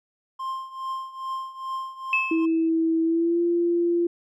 triangle tone with tremolo, 1055 Hz, C6, 14 cents sharp, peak -24 dBFS, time 0.39-2.46 s, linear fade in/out 10 ms, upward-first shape triangle, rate 2.4 Hz, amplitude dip 85%
sine tone with exponential decay, 2605 Hz, E7, 21 cents flat, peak -17 dBFS, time 2.13-2.69 s, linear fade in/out 1 ms, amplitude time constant 120 ms
sine tone with pitch glide, 326 to 343.8 Hz, E4 to F4, -19 to -27 cents, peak -19 dBFS, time 2.31-4.07 s, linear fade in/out 5 ms, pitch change +92 cents, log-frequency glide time 3.03-3.41 s
effects none

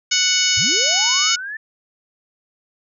harmonic tone, 740 Hz, F#5, in tune, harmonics 2 / 3 / 4 / 5 / 6 / 7 / 8 / 9, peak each -27 / -23 / -21 / -26 / -25 / -21 / -27 / -21 dBFS, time 0.11-1.36 s, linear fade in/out 10 ms
sine linear sweep, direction up, 77.78 to 1792 Hz, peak -26 dBFS, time 0.57-1.57 s, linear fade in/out 5 ms
effects none

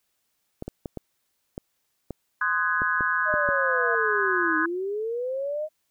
clicks, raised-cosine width 2 ms, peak -19 dBFS, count 10, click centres 0.624 / 0.68 / 0.858 / 0.973 / 1.579 / 2.107 / 2.819 / 3.008 / 3.34 / 3.489 s
sine chord, Ab dominant seventh, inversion first, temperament just, 1038.3 / 1245.9 / 1495.1 / 1661.2 Hz, C6 / Eb6 / Gb6 / Ab6, -14 / +2 / +18 / 0 cents, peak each -29 / -29 / -26 / -26 dBFS, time 2.41-4.66 s, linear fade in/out 5 ms
sine tone with exponential growth, 675 Hz, E5, 41 cents sharp, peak -29 dBFS, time 2.98-3.95 s, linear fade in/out 1 ms, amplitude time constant 210 ms
sine linear two-way sweep, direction down then up, 627 to 311.1 to 627 Hz, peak -26 dBFS, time 3.25-5.69 s, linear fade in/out 50 ms, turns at 4.58 s
effects white hiss -74 dBFS RMS until 5.9 s

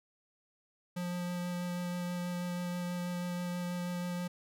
square tone with vibrato, 177 Hz, F3, 23 cents sharp, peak -35 dBFS, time 0.96-4.28 s, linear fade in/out 10 ms, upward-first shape sine, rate 6.2 Hz, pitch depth 9 cents each way, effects none

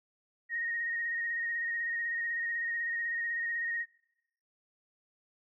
sine tone with vibrato, 1864.7 Hz, A#6, in tune, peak -31 dBFS, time 0.49-3.86 s, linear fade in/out 50 ms, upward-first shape square, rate 16 Hz, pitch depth 18 cents each way, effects noise-tail reverb RT60 0.8 s tail -25 dB re dry

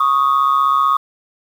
sine tone pair together, 1108.7 / 1244.5 Hz, C#6 / D#6, 0 / 0 cents, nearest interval major second, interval 200 cents, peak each -13 dBFS, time 0-0.97 s, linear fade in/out 5 ms, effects tanh soft clip ceiling -7 dBFS + 7-bit

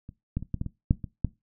clicks, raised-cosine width 5 ms, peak -28 / -15 / -24 / -16 / -17 / -21 / -7 / -22 / -12 dBFS, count 9, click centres 0.091 / 0.37 / 0.426 / 0.543 / 0.614 / 0.663 / 0.909 / 1.042 / 1.247 s, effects noise-tail reverb RT60 0.2 s tail -18 dB re dry

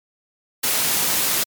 white noise, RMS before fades -20 dBFS, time 0.63-1.44 s, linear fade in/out 10 ms, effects high-pass 100 Hz 12 dB/octave + MP3 96 kbps

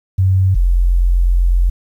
sine tone pair in turn, 94.6 / 43.98 Hz, F#2 / F1, +39 / +13 cents, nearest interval octave + minor second, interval 1326 cents, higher first, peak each -9 dBFS, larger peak neither, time 0.18-0.55 / 0.55-1.7 s, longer second, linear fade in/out 10 ms, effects 8-bit

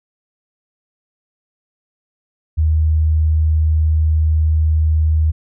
sine tone, 78.3 Hz, D#2, 11 cents sharp, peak -11 dBFS, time 2.57-5.32 s, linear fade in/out 20 ms, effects none

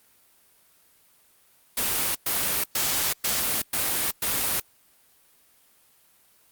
white noise bursts, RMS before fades -25 dBFS, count 6, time 1.77-4.6 s, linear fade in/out 5 ms, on 380 ms, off 110 ms, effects white hiss -60 dBFS RMS until 6.51 s + Opus 32 kbps

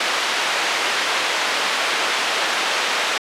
white band-pass noise, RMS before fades -21 dBFS, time 0-3.18 s, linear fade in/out 5 ms, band 470 to 3100 Hz, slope 12 dB/octave, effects low-pass 11000 Hz 12 dB/octave

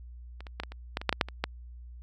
clicks, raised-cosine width 0.3 ms, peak -28 / -28 / -16 / -20 / -27 / -13 / -21 / -7 / -10 / -6 / -24 / -11 dBFS, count 12, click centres 0.406 / 0.468 / 0.6 / 0.635 / 0.72 / 0.971 / 1.015 / 1.093 / 1.127 / 1.212 / 1.286 / 1.44 s, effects added 60 Hz sine -43 dBFS peak until 2.02 s

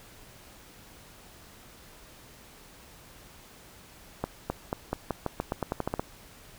accelerating click train, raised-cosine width 1 ms, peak -14 dBFS, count 14, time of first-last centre 4.24-5.995 s, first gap 260 ms, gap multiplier 0.88, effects pink hiss -52 dBFS RMS until 6.58 s

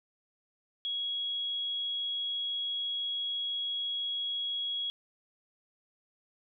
sine tone, 3322 Hz, G#7, in tune, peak -31 dBFS, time 0.85-4.9 s, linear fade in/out 0 ms, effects none

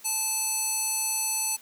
square tone with band-pass filter, 871 Hz, A5, 18 cents flat, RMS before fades -28 dBFS, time 0.04-1.57 s, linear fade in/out 20 ms, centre 9000 Hz, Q 2.5, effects white hiss -52 dBFS RMS until 1.61 s + high-pass 150 Hz 12 dB/octave

